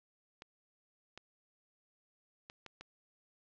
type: clicks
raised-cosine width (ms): 0.2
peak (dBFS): -30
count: 5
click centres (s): 0.421 / 1.176 / 2.499 / 2.663 / 2.81
effects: low-pass 5000 Hz 12 dB/octave + 12-bit